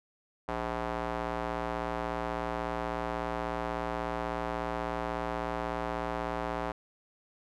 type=tone with band-pass filter; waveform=square; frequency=58.2 Hz; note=A#1; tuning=2 cents flat; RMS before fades=-34 dBFS; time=0.48-6.72 s; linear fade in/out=5 ms; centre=860 Hz; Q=1.2; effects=none